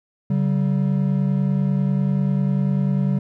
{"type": "tone pair together", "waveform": "triangle", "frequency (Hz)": [141.36, 191.5], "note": ["C#3", "G3"], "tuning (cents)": [34, -40], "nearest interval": "perfect fourth", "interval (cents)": 526, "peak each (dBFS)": -18, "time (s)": [0.3, 3.19], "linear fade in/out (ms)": 5, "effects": []}